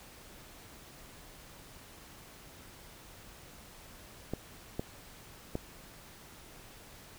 clicks, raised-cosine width 2 ms, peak -20 dBFS, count 3, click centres 4.336 / 4.795 / 5.554 s, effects pink hiss -53 dBFS RMS until 7.18 s

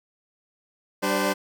15% pulse tone cluster, 194.3 / 295.2 / 515 Hz, G3 / D4 / C5, -15 / +9 / -28 cents, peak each -20 dBFS, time 1.02-1.34 s, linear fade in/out 20 ms, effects none

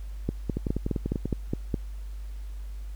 two click trains, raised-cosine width 3 ms, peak -15 / -13 dBFS, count 8 / 8, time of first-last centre 0.57-1.256 / 0.29-1.742 s, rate 10.2 / 4.82 Hz, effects added 50 Hz sine -34 dBFS peak until 2.95 s + pink hiss -58 dBFS RMS until 2.95 s

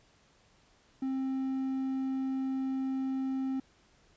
triangle tone, 265 Hz, C4, 22 cents sharp, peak -28 dBFS, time 1.02-3.6 s, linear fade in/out 5 ms, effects pink hiss -65 dBFS RMS until 4.16 s + resampled to 16000 Hz

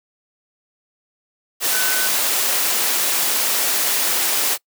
sine tone in noise, 1508 Hz, F#6, 32 cents sharp, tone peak -24 dBFS, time 1.7-2.1 s, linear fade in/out 50 ms, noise white, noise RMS -19 dBFS, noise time 1.6-4.58 s, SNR -8 dB, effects noise-tail reverb RT60 0.1 s tail -24 dB re dry + high-pass 300 Hz 12 dB/octave

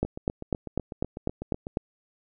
two click trains, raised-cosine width 2 ms, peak -11 / -21 dBFS, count 8 / 14, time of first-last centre 0.03-1.771 / 0.05-1.669 s, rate 4.02 / 8.03 Hz, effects none

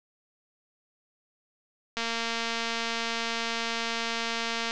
click train, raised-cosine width 0.2 ms, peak -13 dBFS, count 631, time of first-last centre 1.97-4.709 s, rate 230 Hz, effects low-pass 6000 Hz 12 dB/octave

